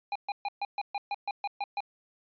square tone bursts, 811 Hz, G#5, 41 cents flat, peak -30 dBFS, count 11, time 0.12-1.805 s, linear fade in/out 2 ms, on 35 ms, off 130 ms, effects resampled to 11025 Hz

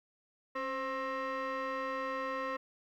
sine tone with frequency modulation, 271.7 Hz, C#4, 35 cents flat, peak -31 dBFS, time 0.55-2.57 s, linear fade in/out 10 ms, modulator 795 Hz, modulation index 1.9, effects tanh soft clip ceiling -33 dBFS + 12-bit

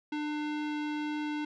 square tone with low-pass filter, 299.7 Hz, D4, 35 cents sharp, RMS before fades -34 dBFS, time 0.12-1.45 s, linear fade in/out 5 ms, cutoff 3200 Hz, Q 1.2, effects none

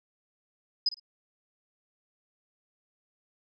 sine tone with echo, 5020 Hz, D#8, 15 cents sharp, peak -21 dBFS, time 0.86-0.89 s, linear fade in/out 5 ms, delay 54 ms, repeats 2, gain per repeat -15 dB, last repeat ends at 0.998 s, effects none

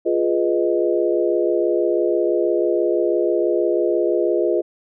sine chord, F half-diminished seventh, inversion none, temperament equal with one note detuned, 349.2 / 415.3 / 491.9 / 622.3 Hz, F4 / Ab4 / Cb5 / Eb5, 0 / 0 / -7 / 0 cents, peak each -19 / -22 / -23 / -23 dBFS, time 0.05-4.62 s, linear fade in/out 20 ms, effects none

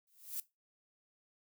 violet noise with exponential growth, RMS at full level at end -36 dBFS, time 0.07-0.4 s, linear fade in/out 2 ms, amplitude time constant 70 ms, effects noise-tail reverb RT60 0.2 s tail -18 dB re dry

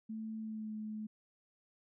sine tone with pitch glide, 220 to 215.1 Hz, A3 to A3, 0 to -39 cents, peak -39 dBFS, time 0.09-1.07 s, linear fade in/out 10 ms, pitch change -39 cents, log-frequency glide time 0.39-0.74 s, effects none

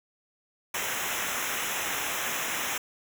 pink noise with comb filter, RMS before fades -31 dBFS, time 0.74-2.78 s, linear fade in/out 5 ms, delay 0.22 ms, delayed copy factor -1, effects none

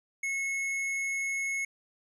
sine tone with hard clipping, 2184 Hz, C#7, 26 cents flat, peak -31 dBFS, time 0.23-1.65 s, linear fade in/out 5 ms, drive 9 dB, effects none

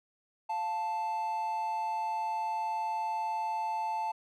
triangle tone pair together, 700.4 / 880 Hz, F5 / A5, +5 / 0 cents, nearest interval major third, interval 395 cents, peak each -38 / -29 dBFS, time 0.49-4.12 s, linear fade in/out 10 ms, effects none

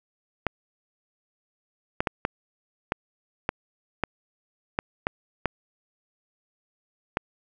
clicks, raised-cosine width 0.5 ms, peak -8 dBFS, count 11, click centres 0.467 / 2.005 / 2.072 / 2.251 / 2.921 / 3.491 / 4.037 / 4.789 / 5.069 / 5.457 / 7.171 s, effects none

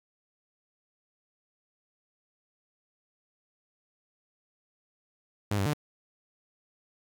sawtooth tone with pitch steps, 102.7 / 97.7 / 148.7 Hz, G#2 / G2 / D3, -19 / -5 / +22 cents, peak -22 dBFS, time 5.51-5.735 s, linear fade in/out 5 ms, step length 75 ms, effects 10-bit

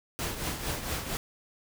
pink noise with tremolo, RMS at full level -31 dBFS, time 0.19-1.17 s, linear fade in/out 0 ms, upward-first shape triangle, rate 4.4 Hz, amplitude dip 65%, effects none

